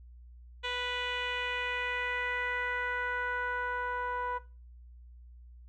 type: tone with low-pass filter sweep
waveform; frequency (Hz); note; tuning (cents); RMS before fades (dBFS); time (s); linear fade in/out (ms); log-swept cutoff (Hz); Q
10% pulse; 493.2; B4; -2; -34; 0.63-4.39; 20; 3500 to 1100; 2.5
effects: noise-tail reverb RT60 0.3 s tail -17 dB re dry + added 60 Hz sine -49 dBFS peak until 5.68 s